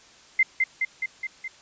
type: tone with echo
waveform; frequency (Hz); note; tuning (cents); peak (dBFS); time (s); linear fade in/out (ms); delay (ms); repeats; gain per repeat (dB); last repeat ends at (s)
sine; 2081; C7; -10; -15; 0.39-0.43; 5; 210; 5; -3; 1.48
effects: white hiss -52 dBFS RMS until 1.61 s + resampled to 16000 Hz